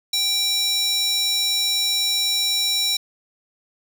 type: tone with high-pass filter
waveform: square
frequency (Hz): 784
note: G5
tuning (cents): 0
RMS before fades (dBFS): -21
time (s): 0.13-2.97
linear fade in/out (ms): 5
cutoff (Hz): 4300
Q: 3.3
effects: none